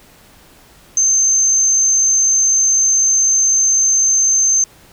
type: tone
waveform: sine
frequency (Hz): 6272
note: G8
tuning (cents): 0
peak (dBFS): -10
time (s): 0.97-4.64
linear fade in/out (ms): 2
effects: pink hiss -46 dBFS RMS until 4.92 s